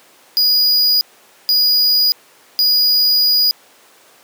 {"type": "tone bursts at uneven times", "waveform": "square", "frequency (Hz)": 4909, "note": "D#8", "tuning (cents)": -24, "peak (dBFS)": -11, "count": 3, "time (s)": [[0.37, 1.01], [1.49, 2.12], [2.59, 3.51]], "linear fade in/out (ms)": 0, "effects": ["pink hiss -47 dBFS RMS until 4.23 s", "high-pass 400 Hz 12 dB/octave"]}